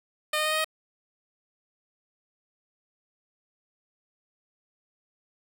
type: tone with pitch steps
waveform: 10% pulse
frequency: 610 / 614.6 / 619.2 / 623.9 / 628.6 Hz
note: D#5 / D#5 / D#5 / D#5 / D#5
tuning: -34 / -21 / -9 / +5 / +18 cents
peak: -16 dBFS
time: 0.33-0.645 s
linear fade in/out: 5 ms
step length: 63 ms
effects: none